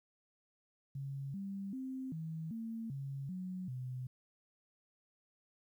sine tone with pitch steps, 137.7 / 196.6 / 261.7 / 160.6 / 226.3 / 137.5 / 184.2 / 127.2 Hz, C#3 / G3 / C4 / E3 / A3 / C#3 / F#3 / C3, -11 / +5 / 0 / -45 / +49 / -14 / -7 / -48 cents, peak -39 dBFS, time 0.95-4.07 s, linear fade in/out 5 ms, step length 390 ms, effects 12-bit

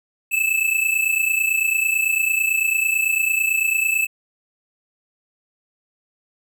square tone pair together, 2608 / 2637 Hz, E7 / E7, -19 / 0 cents, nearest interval unison, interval 19 cents, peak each -21 / -21 dBFS, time 0.31-4.07 s, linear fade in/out 20 ms, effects none

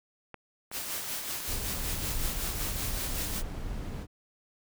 clicks, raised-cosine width 0.5 ms, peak -27 dBFS, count 4, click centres 0.343 / 0.715 / 0.979 / 1.403 s
white noise with tremolo, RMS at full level -34 dBFS, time 0.71-3.43 s, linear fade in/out 50 ms, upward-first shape sine, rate 5.3 Hz, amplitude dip 40%
brown noise, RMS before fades -35 dBFS, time 1.46-4.07 s, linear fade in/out 50 ms
effects none

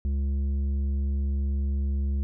triangle tone with tanh clipping, 69.3 Hz, C#2, in tune, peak -25 dBFS, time 0.05-2.23 s, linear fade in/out 0 ms, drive 12 dB, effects none

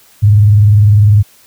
sine tone with vibrato, 103.83 Hz, G#2, in tune, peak -3 dBFS, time 0.22-1.23 s, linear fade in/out 20 ms, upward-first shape sine, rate 20 Hz, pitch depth 120 cents each way, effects white hiss -45 dBFS RMS until 1.46 s

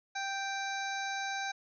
harmonic tone, 784 Hz, G5, in tune, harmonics 1 / 2 / 3 / 5 / 6 / 7 / 8, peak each -37 / -38 / -43 / -43 / -53 / -51 / -47 dBFS, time 0.15-1.52 s, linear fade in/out 10 ms, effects none

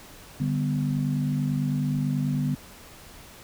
sine chord, G major, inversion second, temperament equal, 146.83 / 196 / 246.9 Hz, D3 / G3 / B3, 0 / 0 / 0 cents, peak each -25 / -31 / -28 dBFS, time 0.4-2.55 s, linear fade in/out 5 ms, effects pink hiss -47 dBFS RMS until 3.43 s

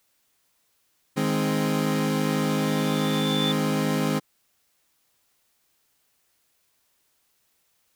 30% pulse chord, Ab major, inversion second, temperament equal, 155.56 / 207.7 / 261.6 Hz, Eb3 / Ab3 / C4, 0 / 0 / 0 cents, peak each -24 dBFS, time 1.16-4.2 s, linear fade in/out 20 ms
sine tone with exponential growth, 3520 Hz, A7, in tune, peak -24 dBFS, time 1.81-3.52 s, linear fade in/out 5 ms, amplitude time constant 370 ms
effects white hiss -69 dBFS RMS until 7.95 s

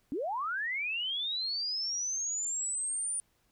sine linear sweep, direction up, 246.9 to 9397 Hz, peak -31 dBFS, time 0.12-3.2 s, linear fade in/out 0 ms, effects pink hiss -72 dBFS RMS until 3.51 s

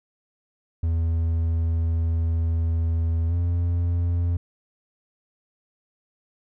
triangle tone with pitch glide, 82.41 to 86.31 Hz, E2 to F2, 0 to -20 cents, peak -18 dBFS, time 0.83-4.37 s, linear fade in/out 5 ms, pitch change +80 cents, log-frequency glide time 3.28-3.34 s, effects none

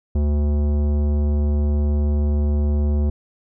sine tone with tanh clipping, 73.42 Hz, D2, in tune, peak -18 dBFS, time 0.15-3.1 s, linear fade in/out 5 ms, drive 15 dB, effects none

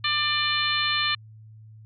harmonic tone, 595 Hz, D5, 22 cents sharp, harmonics 2 / 3 / 4 / 5 / 6 / 7, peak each -29 / -29 / -29 / -29 / -29 / -29 dBFS, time 0.04-1.15 s, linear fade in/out 5 ms, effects added 109 Hz sine -44 dBFS peak until 1.85 s

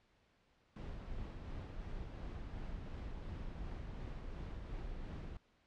brown noise with tremolo, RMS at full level -44 dBFS, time 0.76-5.37 s, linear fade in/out 2 ms, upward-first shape sine, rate 2.8 Hz, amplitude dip 25%, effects pink hiss -73 dBFS RMS until 5.66 s + low-pass 4000 Hz 12 dB/octave

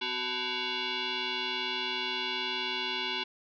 sine tone with frequency modulation, 253.3 Hz, B3, 44 cents sharp, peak -30 dBFS, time 0.01-3.24 s, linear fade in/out 10 ms, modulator 626 Hz, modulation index 6, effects none

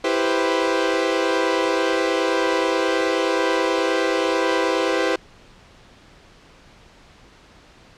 sawtooth chord, C major seventh, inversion first, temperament equal, 329.6 / 392 / 493.9 / 523.3 Hz, E4 / G4 / B4 / C5, 0 / 0 / 0 / 0 cents, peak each -20 dBFS, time 0.04-5.16 s, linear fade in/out 5 ms, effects pink hiss -49 dBFS RMS until 7.97 s + low-pass 5000 Hz 12 dB/octave

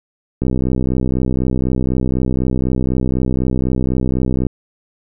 click train, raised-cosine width 3 ms, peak -5 dBFS, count 260, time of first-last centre 0.42-4.467 s, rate 64 Hz, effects none

